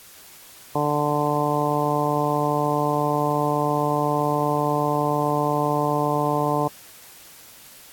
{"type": "harmonic tone", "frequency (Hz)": 147.6, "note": "D3", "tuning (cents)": 9, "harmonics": [1, 2, 3, 4, 5, 6, 7], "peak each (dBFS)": [-27, -27, -27, -27, -27, -27, -27], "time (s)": [0.75, 6.68], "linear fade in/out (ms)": 5, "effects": ["white hiss -46 dBFS RMS until 7.92 s", "AAC 64 kbps"]}